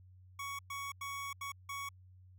25% pulse tone bursts at uneven times, 1117 Hz, C#6, 13 cents sharp, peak -36 dBFS, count 5, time 0.39-0.59 / 0.7-0.92 / 1.01-1.33 / 1.41-1.52 / 1.69-1.89 s, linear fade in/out 5 ms, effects added 92 Hz sine -56 dBFS peak until 2.38 s

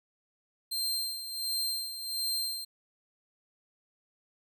sawtooth tone with tremolo, 4161 Hz, C8, 10 cents flat, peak -26 dBFS, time 0.71-2.65 s, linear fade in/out 10 ms, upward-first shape sine, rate 1.4 Hz, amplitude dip 65%, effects none

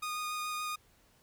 sawtooth tone with vibrato, 1231 Hz, D#6, 19 cents flat, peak -31 dBFS, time 0.02-0.76 s, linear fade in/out 10 ms, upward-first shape sine, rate 7 Hz, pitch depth 8 cents each way, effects pink hiss -66 dBFS RMS until 1.22 s

